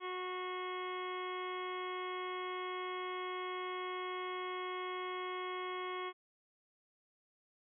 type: harmonic tone with a mistuned harmonic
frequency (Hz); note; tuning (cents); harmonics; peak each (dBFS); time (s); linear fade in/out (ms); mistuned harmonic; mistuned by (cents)
366.6; F#4; -16; 1 / 2 / 3 / 4 / 5 / 6 / 7 / 8 / 9; -42 / -50 / -42 / -55 / -53 / -48 / -57 / -58 / -52; 0-6.13; 50; 6; -25
effects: none